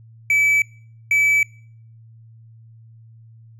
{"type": "tone pair in turn", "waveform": "triangle", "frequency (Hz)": [2300, 2300], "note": ["D7", "D7"], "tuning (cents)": [-37, -37], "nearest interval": "unison", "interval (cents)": 0, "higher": "neither", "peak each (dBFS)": -12, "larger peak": "neither", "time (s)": [[0.3, 0.62], [1.11, 1.43]], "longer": "neither", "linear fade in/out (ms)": 2, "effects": ["noise-tail reverb RT60 0.6 s tail -26 dB re dry", "added 113 Hz sine -43 dBFS peak until 3.59 s"]}